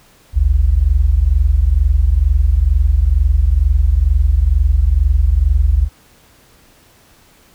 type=tone pair together; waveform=sine; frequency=51.42 / 73.6 Hz; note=G#1 / D2; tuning=-17 / +4 cents; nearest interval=tritone; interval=621 cents; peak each=-12 dBFS; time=0.33-5.89 s; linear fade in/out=50 ms; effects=pink hiss -49 dBFS RMS until 7.54 s